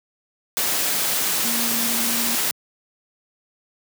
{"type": "tone in noise", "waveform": "sine", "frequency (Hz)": 233.1, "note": "A#3", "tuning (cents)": 0, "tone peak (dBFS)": -28, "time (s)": [1.45, 2.35], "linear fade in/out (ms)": 0, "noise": "white", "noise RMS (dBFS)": -22, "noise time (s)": [0.57, 2.51], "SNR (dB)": -9, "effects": ["high-pass 150 Hz 12 dB/octave"]}